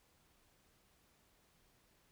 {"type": "silence", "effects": ["pink hiss -72 dBFS RMS until 2.11 s"]}